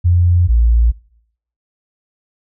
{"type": "tone pair in turn", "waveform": "sine", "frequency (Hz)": [87.8, 57.48], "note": ["F2", "A#1"], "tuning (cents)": [10, -24], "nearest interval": "perfect fifth", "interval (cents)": 734, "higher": "first", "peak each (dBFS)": -8, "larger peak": "neither", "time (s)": [[0.04, 0.48], [0.48, 0.92]], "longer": "neither", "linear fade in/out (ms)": 20, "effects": ["noise-tail reverb RT60 0.7 s tail -23 dB re dry"]}